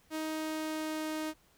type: tone with pitch glide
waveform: sawtooth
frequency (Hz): 313.7 to 311.4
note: D#4 to D#4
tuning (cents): +14 to +2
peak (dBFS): -30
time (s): 0.1-1.34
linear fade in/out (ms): 50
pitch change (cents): -12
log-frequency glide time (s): 0.27-1.11
effects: pink hiss -66 dBFS RMS until 1.57 s